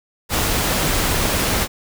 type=noise with amplitude modulation; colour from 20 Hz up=pink; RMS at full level=-18 dBFS; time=0.29-1.68 s; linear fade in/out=50 ms; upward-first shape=sine; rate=217 Hz; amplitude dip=25%; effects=none